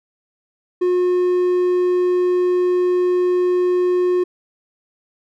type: tone with hard clipping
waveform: triangle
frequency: 360 Hz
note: F#4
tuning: 47 cents flat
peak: -15 dBFS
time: 0.81-4.24 s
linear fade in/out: 10 ms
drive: 6 dB
effects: none